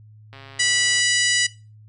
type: click train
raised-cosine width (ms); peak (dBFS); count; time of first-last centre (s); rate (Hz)
0.3; -26; 92; 0.33-0.999; 136
type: harmonic tone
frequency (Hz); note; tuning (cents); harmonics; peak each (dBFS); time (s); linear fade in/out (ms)
980; B5; -14; 2 / 3 / 4 / 5 / 6 / 7 / 8 / 9; -21 / -24 / -29 / -26 / -29 / -27 / -29 / -28; 0.59-1.47; 10
effects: noise-tail reverb RT60 0.3 s tail -18 dB re dry + added 107 Hz sine -44 dBFS peak until 1.88 s